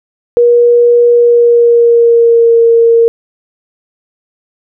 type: tone with pitch glide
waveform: sine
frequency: 478 to 462.3 Hz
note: A#4 to A#4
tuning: +43 to -14 cents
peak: -3 dBFS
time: 0.37-3.08 s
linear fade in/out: 0 ms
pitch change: -57 cents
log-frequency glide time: 1.09-2.6 s
effects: none